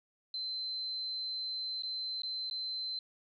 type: tone with dropouts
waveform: sine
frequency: 4080 Hz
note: C8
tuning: 44 cents flat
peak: -35 dBFS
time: 0.34-2.99 s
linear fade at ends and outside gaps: 2 ms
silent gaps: 1.823-1.833 / 2.22-2.233 / 2.499-2.51 s
effects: none